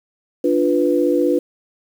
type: chord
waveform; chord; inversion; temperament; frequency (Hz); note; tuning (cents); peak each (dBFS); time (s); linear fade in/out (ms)
sine; B diminished; first; equal; 293.7 / 349.2 / 493.9; D4 / F4 / B4; 0 / 0 / 0; -18; 0.44-1.39; 5
effects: 7-bit